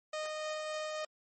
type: tone with tremolo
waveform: sawtooth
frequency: 617 Hz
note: D#5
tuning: 15 cents flat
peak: -31 dBFS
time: 0.13-1.05 s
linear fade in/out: 5 ms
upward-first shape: triangle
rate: 3.5 Hz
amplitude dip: 25%
effects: MP3 32 kbps